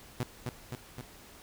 sawtooth tone with echo, 123.47 Hz, B2, in tune, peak -26 dBFS, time 0.2-0.23 s, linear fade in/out 0 ms, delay 260 ms, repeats 3, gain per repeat -3 dB, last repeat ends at 1.01 s, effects pink hiss -53 dBFS RMS until 1.42 s

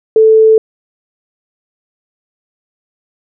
sine tone, 440 Hz, A4, in tune, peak -3 dBFS, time 0.16-0.58 s, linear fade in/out 2 ms, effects none

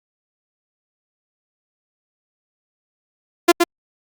sawtooth tone with echo, 344.2 Hz, F4, 25 cents flat, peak -3 dBFS, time 3.48-3.52 s, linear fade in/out 10 ms, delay 120 ms, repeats 1, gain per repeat -4 dB, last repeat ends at 3.64 s, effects Opus 48 kbps

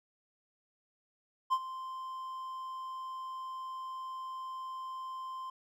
triangle tone with ADSR envelope, 1043 Hz, C6, 6 cents flat, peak -22 dBFS, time 1.5-5.5 s, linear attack 28 ms, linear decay 55 ms, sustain -15 dB, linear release 4 ms, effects none

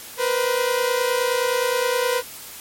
sawtooth tone pair together, 480 / 509.6 Hz, B4 / C5, -49 / -46 cents, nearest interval minor second, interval 103 cents, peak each -18 dBFS, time 0.17-2.23 s, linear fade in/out 50 ms, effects white hiss -38 dBFS RMS until 2.6 s + MP3 64 kbps

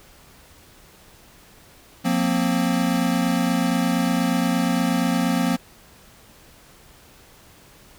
square chord, F suspended fourth, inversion none, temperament equal with one note detuned, 177.67 / 233.1 / 261.6 Hz, F3 / Bb3 / C4, +30 / 0 / 0 cents, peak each -24 dBFS, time 2.04-5.57 s, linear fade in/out 20 ms, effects pink hiss -50 dBFS RMS until 7.98 s

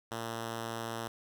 5% pulse tone, 114.5 Hz, A#2, 31 cents flat, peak -25 dBFS, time 0.11-1.08 s, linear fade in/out 5 ms, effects none

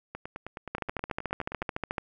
two click trains, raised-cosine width 0.5 ms, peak -22 / -15 dBFS, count 15 / 18, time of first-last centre 0.15-1.625 / 0.75-1.982 s, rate 9.49 / 13.8 Hz, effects none

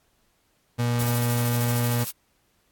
35% pulse tone, 119.8 Hz, A#2, 48 cents sharp, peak -20 dBFS, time 0.78-2.05 s, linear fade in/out 20 ms
blue noise with tremolo, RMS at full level -31 dBFS, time 0.99-2.11 s, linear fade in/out 2 ms, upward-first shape square, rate 13 Hz, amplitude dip 40%
effects pink hiss -67 dBFS RMS until 2.71 s + AAC 64 kbps

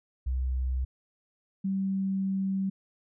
sine tone pair in turn, 64.1 / 192.92 Hz, C2 / G3, -35 / -27 cents, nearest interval octave + perfect fifth, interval 1908 cents, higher second, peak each -26 dBFS, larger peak neither, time 0.26-0.85 / 1.64-2.7 s, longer second, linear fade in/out 10 ms, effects none

